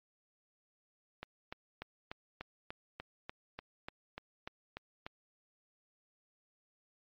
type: click train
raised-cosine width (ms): 0.3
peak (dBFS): -25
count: 14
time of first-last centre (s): 1.23-5.065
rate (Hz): 3.39
effects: low-pass 4000 Hz 12 dB/octave + MP3 48 kbps

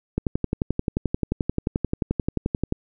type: click train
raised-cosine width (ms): 3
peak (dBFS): -9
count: 30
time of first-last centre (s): 0.18-2.724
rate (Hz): 11.4
effects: none

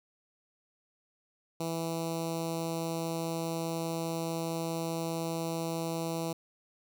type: tone with notch filter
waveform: 10% pulse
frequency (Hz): 164.81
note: E3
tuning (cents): 0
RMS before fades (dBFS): -34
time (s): 1.6-6.33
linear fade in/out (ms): 5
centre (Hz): 1800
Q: 0.61
effects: none

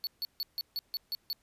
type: tone bursts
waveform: square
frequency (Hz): 4435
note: C#8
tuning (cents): 0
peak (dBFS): -32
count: 8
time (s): 0.04-1.33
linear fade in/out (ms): 0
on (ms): 30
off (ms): 150
effects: pink hiss -71 dBFS RMS until 1.42 s + resampled to 32000 Hz

